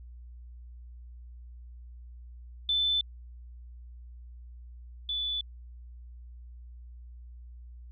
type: tone pair in turn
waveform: sine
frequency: 3520 / 3474 Hz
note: A7 / A7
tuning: 0 / -23 cents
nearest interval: unison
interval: 23 cents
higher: first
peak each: -24 / -29 dBFS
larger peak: first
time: 2.69-3.01 / 5.09-5.41 s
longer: neither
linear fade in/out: 2 ms
effects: added 60 Hz sine -44 dBFS peak until 7.91 s